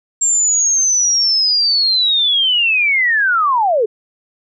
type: linear sweep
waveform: sine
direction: down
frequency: 7440 to 403.8 Hz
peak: -11 dBFS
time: 0.21-3.86 s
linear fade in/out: 10 ms
effects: none